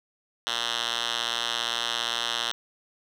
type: tone with band-pass filter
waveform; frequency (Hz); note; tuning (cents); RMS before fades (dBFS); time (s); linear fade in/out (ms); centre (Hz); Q
5% pulse; 117.5; A#2; +14; -29; 0.47-2.52; 0; 3400; 1.8
effects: none